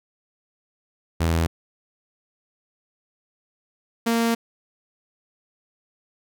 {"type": "tone pair in turn", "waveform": "sawtooth", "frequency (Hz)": [82.5, 230.8], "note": ["E2", "A#3"], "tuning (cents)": [2, -17], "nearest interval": "octave + tritone", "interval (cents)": 1781, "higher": "second", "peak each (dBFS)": -15, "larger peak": "neither", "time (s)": [[1.2, 1.47], [4.06, 4.35]], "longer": "second", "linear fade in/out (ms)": 10, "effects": []}